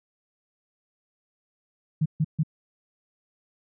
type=tone bursts; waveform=sine; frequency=155.56 Hz; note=D#3; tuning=in tune; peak=-19 dBFS; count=3; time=2.01-2.434 s; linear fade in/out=10 ms; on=48 ms; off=140 ms; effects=none